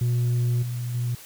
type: tone with level steps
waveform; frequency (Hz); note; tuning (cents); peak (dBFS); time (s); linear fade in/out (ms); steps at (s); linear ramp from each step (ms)
sine; 121.1; B2; -34; -17 / -26 / -22; 0.01-1.15; 5; 0.62 / 0.94; 10
effects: tanh soft clip ceiling -19 dBFS + white hiss -45 dBFS RMS until 1.25 s